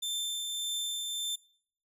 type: tone with tremolo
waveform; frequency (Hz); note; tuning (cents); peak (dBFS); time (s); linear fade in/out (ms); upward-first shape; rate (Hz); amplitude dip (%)
sawtooth; 3559; A7; +19; -28; 0.02-1.36; 10; triangle; 1.7; 30
effects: noise-tail reverb RT60 0.6 s tail -23 dB re dry + resampled to 32000 Hz